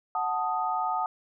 sine chord, D# diminished, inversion first, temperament equal, 740 / 880 / 1244.5 Hz, F#5 / A5 / D#6, 0 / 0 / 0 cents, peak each -30 dBFS, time 0.15-1.06 s, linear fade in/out 2 ms, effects none

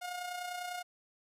sawtooth tone with amplitude modulation, 716 Hz, F5, 43 cents sharp, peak -32 dBFS, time 0.01-0.83 s, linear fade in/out 20 ms, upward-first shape sine, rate 30 Hz, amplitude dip 50%, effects resampled to 32000 Hz

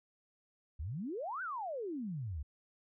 sine exponential two-way sweep, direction up then down, 65.41 to 1568 to 65.6 Hz, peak -37 dBFS, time 0.79-2.43 s, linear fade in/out 10 ms, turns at 1.42 s, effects none

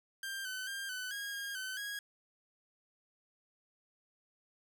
sawtooth tone with pitch steps, 1587 / 1516 / 1597 / 1505 / 1636 / 1623 / 1523 / 1648 Hz, G6 / F#6 / G6 / F#6 / G#6 / G#6 / F#6 / G#6, +21 / +42 / +32 / +29 / -26 / -40 / +50 / -14 cents, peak -35 dBFS, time 0.23-1.99 s, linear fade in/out 2 ms, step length 220 ms, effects none

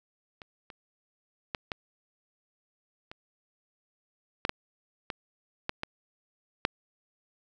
clicks, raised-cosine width 0.3 ms, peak -28 / -30 / -15 / -16 / -26 / -11 / -11 / -17 / -13 / -16 / -7 dBFS, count 11, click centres 0.418 / 0.702 / 1.548 / 1.718 / 3.115 / 4.451 / 4.494 / 5.102 / 5.694 / 5.834 / 6.651 s, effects none

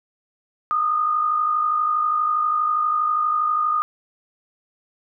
sine tone pair together, 1225 / 1277.4 Hz, D#6 / D#6, -27 / +45 cents, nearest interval minor second, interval 72 cents, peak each -18 / -28 dBFS, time 0.71-3.82 s, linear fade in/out 0 ms, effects none

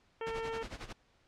harmonic tone, 452.1 Hz, A4, 47 cents sharp, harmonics 1 / 2 / 3 / 4 / 5 / 6 / 7, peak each -37 / -43 / -47 / -49 / -51 / -53 / -54 dBFS, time 0.21-0.63 s, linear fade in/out 2 ms
pink noise with tremolo, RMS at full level -42 dBFS, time 0.26-0.93 s, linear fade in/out 10 ms, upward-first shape sine, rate 11 Hz, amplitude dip 80%
effects pink hiss -69 dBFS RMS until 1.27 s + low-pass 5000 Hz 12 dB/octave

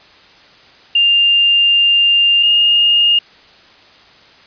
sine tone pair in turn, 2800 / 2836 Hz, F7 / F7, +4 / +26 cents, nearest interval unison, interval 22 cents, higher second, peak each -8 / -8 dBFS, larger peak neither, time 0.95-2.43 / 2.43-3.19 s, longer first, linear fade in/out 5 ms, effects white hiss -44 dBFS RMS until 4.46 s + resampled to 11025 Hz

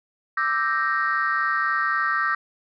sine chord, E half-diminished seventh, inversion third, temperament equal, 1174.7 / 1318.5 / 1568 / 1864.7 Hz, D6 / E6 / G6 / Bb6, 0 / 0 / 0 / 0 cents, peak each -25 dBFS, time 0.37-2.35 s, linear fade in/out 5 ms, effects tanh soft clip ceiling -13 dBFS

